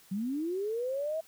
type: linear sweep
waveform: sine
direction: up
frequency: 182 to 654 Hz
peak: -30 dBFS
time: 0.11-1.21 s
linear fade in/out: 10 ms
effects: white hiss -59 dBFS RMS until 1.27 s